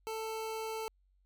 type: tone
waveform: 25% pulse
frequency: 442.5 Hz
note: A4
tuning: 10 cents sharp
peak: -33 dBFS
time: 0.07-0.88 s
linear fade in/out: 0 ms
effects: added 47 Hz sine -67 dBFS peak until 1.25 s